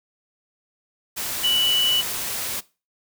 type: tone in noise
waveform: sine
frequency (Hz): 2960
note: F#7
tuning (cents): 0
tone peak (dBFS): -17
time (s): 1.43-2.02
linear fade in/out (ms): 20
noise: white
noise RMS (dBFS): -28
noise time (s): 1.16-2.61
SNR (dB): +8
effects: noise-tail reverb RT60 0.3 s tail -20 dB re dry